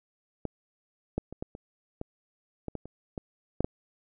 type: clicks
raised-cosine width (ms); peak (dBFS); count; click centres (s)
2; -18 / -15 / -27 / -20 / -28 / -21 / -21 / -21 / -29 / -21 / -13 / -14; 12; 0.453 / 1.18 / 1.326 / 1.425 / 1.551 / 2.014 / 2.683 / 2.753 / 2.856 / 3.178 / 3.606 / 3.645
effects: none

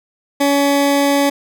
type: tone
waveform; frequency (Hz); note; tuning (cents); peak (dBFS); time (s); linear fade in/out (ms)
20% pulse; 282.1; C#4; +30; -7; 0.4-1.3; 10
effects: none

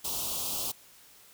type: band-stop noise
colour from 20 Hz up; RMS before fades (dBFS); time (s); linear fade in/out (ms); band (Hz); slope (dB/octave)
white; -33; 0.04-0.72; 10; 1200 to 2800; 48
effects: white hiss -56 dBFS RMS until 1.33 s

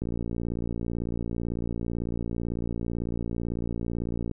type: click train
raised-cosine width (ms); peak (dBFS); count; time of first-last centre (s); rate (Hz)
3; -18; 250; 0.02-4.313; 58
effects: none

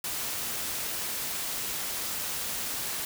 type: noise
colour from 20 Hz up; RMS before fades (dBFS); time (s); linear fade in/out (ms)
white; -33; 0.04-3.05; 2
effects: none

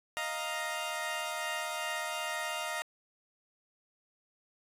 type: chord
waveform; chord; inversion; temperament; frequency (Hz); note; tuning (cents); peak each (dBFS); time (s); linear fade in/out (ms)
15% pulse; Eb suspended second; none; equal; 622.3 / 698.5 / 932.3; Eb5 / F5 / Bb5; 0 / 0 / 0; -32 / -32 / -32; 0.17-2.82; 0
effects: resampled to 32000 Hz + 10-bit

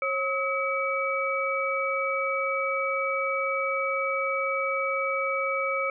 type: tone cluster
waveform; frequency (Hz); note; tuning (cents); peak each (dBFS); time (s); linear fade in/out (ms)
sine; 543 / 1281 / 2283; C#5 / E6 / D7; -36 / -50 / -50; -29; 0.02-5.9; 2
effects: none

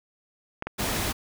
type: clicks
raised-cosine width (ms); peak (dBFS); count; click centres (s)
0.5; -16; 2; 0.624 / 0.67
type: noise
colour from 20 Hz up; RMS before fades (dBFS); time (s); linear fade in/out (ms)
pink; -28; 0.78-1.13; 20
effects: none

